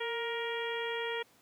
harmonic tone with a mistuned harmonic, 470 Hz, A#4, 14 cents sharp, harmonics 1 / 2 / 3 / 4 / 5 / 6 / 7, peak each -36 / -41 / -44 / -40 / -43 / -47 / -43 dBFS, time 0-1.23 s, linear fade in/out 10 ms, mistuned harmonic 1, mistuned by -36 cents, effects pink hiss -64 dBFS RMS until 1.41 s + high-pass 150 Hz 12 dB/octave

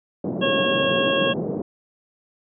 pink band-pass noise, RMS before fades -26 dBFS, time 0.24-1.62 s, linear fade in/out 5 ms, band 160 to 560 Hz, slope 24 dB/octave
harmonic tone, 546 Hz, C#5, 26 cents flat, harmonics 1 / 2 / 3 / 5 / 6, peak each -21 / -28 / -28 / -27 / -26 dBFS, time 0.41-1.34 s, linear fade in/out 20 ms
effects none

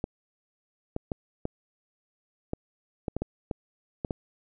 clicks, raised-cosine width 2 ms, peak -16 dBFS, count 11, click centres 0.041 / 0.964 / 1.118 / 1.454 / 2.534 / 3.082 / 3.166 / 3.22 / 3.512 / 4.048 / 4.108 s, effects none

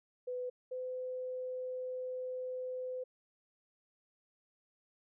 sine tone pair in turn, 499 / 508.3 Hz, B4 / B4, +18 / +50 cents, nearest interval unison, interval 32 cents, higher second, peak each -36 / -37 dBFS, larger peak first, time 0.27-0.5 / 0.71-3.04 s, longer second, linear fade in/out 10 ms, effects none

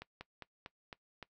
slowing click train, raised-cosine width 0.3 ms, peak -29 dBFS, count 6, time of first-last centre 0.02-1.227 s, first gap 190 ms, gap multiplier 1.12, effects noise-tail reverb RT60 0.1 s tail -20 dB re dry

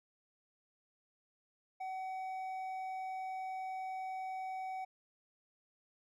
sine tone with hard clipping, 755 Hz, F#5, 35 cents sharp, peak -40 dBFS, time 1.8-4.85 s, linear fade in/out 10 ms, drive 5 dB, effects none

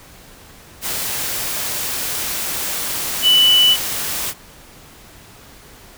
sine tone in noise, 2976 Hz, F#7, 9 cents sharp, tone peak -9 dBFS, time 3.22-3.77 s, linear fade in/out 50 ms, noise white, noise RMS -23 dBFS, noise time 0.81-4.34 s, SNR +11 dB, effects pink hiss -43 dBFS RMS until 5.97 s

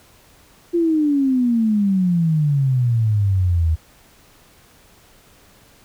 sine exponential sweep, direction down, 349.2 to 77.78 Hz, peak -14 dBFS, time 0.73-3.76 s, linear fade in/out 20 ms, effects pink hiss -51 dBFS RMS until 5.84 s

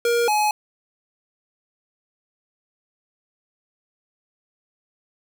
square tone pair in turn, 472.4 / 844.4 Hz, A#4 / G#5, +23 / +29 cents, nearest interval minor seventh, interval 1006 cents, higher second, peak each -18 dBFS, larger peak neither, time 0.05-0.28 / 0.28-0.51 s, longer neither, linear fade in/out 2 ms, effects none

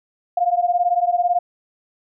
sine beating tone pair, 698.5 / 716.5 Hz, F5 / F5, 0 / +44 cents, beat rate 18 Hz, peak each -18 / -19 dBFS, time 0.37-1.39 s, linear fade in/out 5 ms, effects none

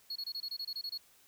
triangle tone bursts, 4338 Hz, C#8, 38 cents flat, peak -35 dBFS, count 11, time 0.1-0.977 s, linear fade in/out 5 ms, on 57 ms, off 25 ms, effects white hiss -64 dBFS RMS until 1.27 s

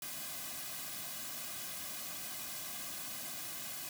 white noise with comb filter, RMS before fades -43 dBFS, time 0.02-3.89 s, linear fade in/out 2 ms, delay 2.2 ms, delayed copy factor -0.9, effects none

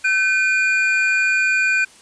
triangle tone pair together, 1528 / 2429 Hz, G6 / D#7, -45 / -42 cents, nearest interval minor sixth, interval 803 cents, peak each -16 dBFS, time 0.04-1.85 s, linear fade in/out 10 ms, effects white hiss -47 dBFS RMS until 2.01 s + resampled to 22050 Hz

